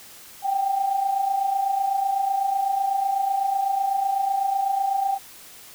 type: tone pair together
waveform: sine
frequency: 760 / 788 Hz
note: F#5 / G5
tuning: +46 / +9 cents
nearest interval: minor second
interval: 63 cents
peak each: -28 / -21 dBFS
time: 0.42-5.19 s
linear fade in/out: 50 ms
effects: white hiss -45 dBFS RMS until 5.74 s